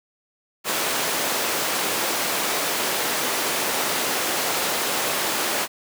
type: high-pass noise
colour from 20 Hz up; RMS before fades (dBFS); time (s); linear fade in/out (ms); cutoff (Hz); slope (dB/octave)
pink; -24; 0.64-5.68; 50; 370; 12
effects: none